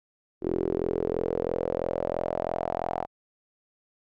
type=tone with band-pass filter sweep; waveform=sawtooth; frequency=43 Hz; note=F1; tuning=26 cents flat; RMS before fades=-29 dBFS; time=0.41-3.07 s; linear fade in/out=50 ms; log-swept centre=360 to 750 Hz; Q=5; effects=none